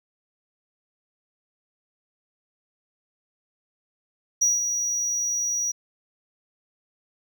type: tone with ADSR envelope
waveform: triangle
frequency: 5790 Hz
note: F#8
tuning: 38 cents flat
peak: -15 dBFS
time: 4.41-5.72 s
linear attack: 11 ms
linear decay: 180 ms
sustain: -7 dB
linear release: 13 ms
effects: none